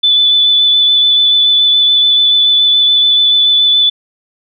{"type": "tone with vibrato", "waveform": "sine", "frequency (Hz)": 3487, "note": "A7", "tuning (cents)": -16, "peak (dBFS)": -6, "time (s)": [0.03, 3.9], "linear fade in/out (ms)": 10, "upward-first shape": "sine", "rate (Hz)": 7, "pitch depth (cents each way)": 14, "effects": []}